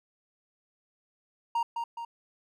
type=tone with echo; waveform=triangle; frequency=932.3 Hz; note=A#5; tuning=in tune; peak=-23 dBFS; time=1.55-1.63 s; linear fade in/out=5 ms; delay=210 ms; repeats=2; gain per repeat=-5 dB; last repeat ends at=2.05 s; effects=none